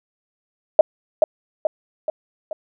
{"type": "tone with echo", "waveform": "sine", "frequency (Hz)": 622.3, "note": "D#5", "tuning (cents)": 0, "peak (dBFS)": -4, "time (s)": [0.79, 0.81], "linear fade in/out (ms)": 2, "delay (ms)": 430, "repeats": 4, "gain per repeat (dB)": -5, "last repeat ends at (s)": 2.53, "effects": []}